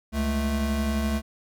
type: tone pair together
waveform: square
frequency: 69.1 / 219 Hz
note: C#2 / A3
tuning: -5 / -8 cents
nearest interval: octave + minor sixth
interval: 1997 cents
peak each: -27 dBFS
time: 0.12-1.22 s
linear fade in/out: 50 ms
effects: none